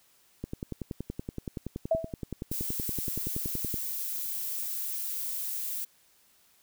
click train, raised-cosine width 3 ms, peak -21 dBFS, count 36, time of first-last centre 0.44-3.742 s, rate 10.6 Hz
sine tone with exponential decay, 653 Hz, E5, 17 cents flat, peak -19 dBFS, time 1.91-2.14 s, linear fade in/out 5 ms, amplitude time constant 50 ms
violet noise, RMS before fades -34 dBFS, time 2.51-5.85 s, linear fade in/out 10 ms
effects white hiss -64 dBFS RMS until 6.62 s

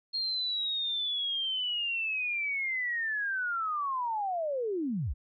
sine linear sweep, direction down, 4253 to 43.65 Hz, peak -29 dBFS, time 0.13-5.14 s, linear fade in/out 20 ms, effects none

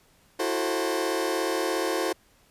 sawtooth chord, F# half-diminished seventh, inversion third, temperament just, 333 / 370 / 444 / 532.8 Hz, E4 / F#4 / A4 / C5, +18 / 0 / +16 / +31 cents, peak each -26 / -26 / -27 / -27 dBFS, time 0.39-2.13 s, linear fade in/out 10 ms, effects pink hiss -61 dBFS RMS until 2.5 s + resampled to 32000 Hz

